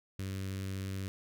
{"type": "tone with notch filter", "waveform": "sawtooth", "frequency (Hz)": 96.2, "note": "G2", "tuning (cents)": -32, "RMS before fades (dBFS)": -38, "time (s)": [0.19, 1.08], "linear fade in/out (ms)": 0, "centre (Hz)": 810, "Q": 0.63, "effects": []}